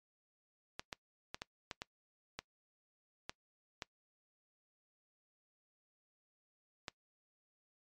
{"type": "clicks", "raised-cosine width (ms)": 0.2, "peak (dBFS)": -23, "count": 10, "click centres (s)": [0.795, 0.928, 1.345, 1.419, 1.712, 1.819, 2.39, 3.295, 3.822, 6.882], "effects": ["noise-tail reverb RT60 0.1 s tail -22 dB re dry", "MP3 96 kbps"]}